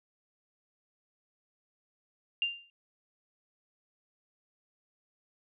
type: tone with exponential decay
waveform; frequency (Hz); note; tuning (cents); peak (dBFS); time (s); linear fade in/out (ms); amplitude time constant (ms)
sine; 2791; F7; -2; -24; 2.42-2.7; 1; 60
effects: none